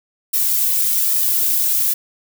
violet noise with flanger, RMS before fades -17 dBFS, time 0.33-1.94 s, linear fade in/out 10 ms, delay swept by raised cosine 1.6 to 2.7 ms, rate 1.2 Hz, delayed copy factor +0.65, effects none

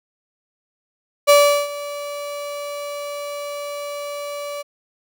35% pulse tone with ADSR envelope, 578 Hz, D5, 28 cents flat, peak -6 dBFS, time 1.27-4.63 s, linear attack 25 ms, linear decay 380 ms, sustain -19 dB, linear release 20 ms, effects none

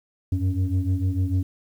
sine tone cluster, 89.9 / 96.6 / 278.3 Hz, F#2 / G2 / C#4, -49 / -25 / +7 cents, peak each -22 / -23 / -28 dBFS, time 0.32-1.43 s, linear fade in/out 5 ms, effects tanh soft clip ceiling -15 dBFS + 9-bit

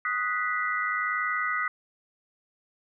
sine tone cluster, 1252 / 1482 / 1957 / 2058 Hz, D#6 / F#6 / B6 / C7, +10 / +2 / -16 / -29 cents, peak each -29 / -32 / -30 / -37 dBFS, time 0.05-1.68 s, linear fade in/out 2 ms, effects none

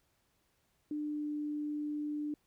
sine tone with pitch glide, 299 to 297.3 Hz, D4 to D4, +31 to +21 cents, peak -34 dBFS, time 0.91-2.34 s, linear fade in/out 2 ms, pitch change -10 cents, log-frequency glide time 1.03-1.3 s, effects pink hiss -75 dBFS RMS until 2.46 s

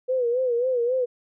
sine tone with vibrato, 493.9 Hz, B4, in tune, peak -20 dBFS, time 0.08-1.06 s, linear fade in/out 20 ms, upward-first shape sine, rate 3.7 Hz, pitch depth 94 cents each way, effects none

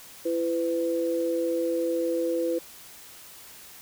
sine tone pair together, 335.5 / 502.7 Hz, E4 / B4, +31 / +31 cents, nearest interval perfect fifth, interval 700 cents, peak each -27 / -26 dBFS, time 0.25-2.59 s, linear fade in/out 10 ms, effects white hiss -47 dBFS RMS until 3.81 s

